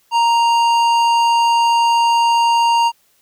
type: tone with tanh clipping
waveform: sine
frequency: 932.3 Hz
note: A#5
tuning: in tune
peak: -13 dBFS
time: 0.11-2.92 s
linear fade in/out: 50 ms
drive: 14 dB
effects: white hiss -58 dBFS RMS until 3.21 s